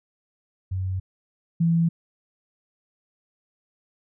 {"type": "tone pair in turn", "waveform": "sine", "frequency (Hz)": [93.7, 166.95], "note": ["F#2", "E3"], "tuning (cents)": [22, 22], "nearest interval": "minor seventh", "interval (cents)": 1000, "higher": "second", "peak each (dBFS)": [-24, -17], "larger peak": "second", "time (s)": [[0.71, 1], [1.6, 1.89]], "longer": "neither", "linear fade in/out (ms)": 10, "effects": []}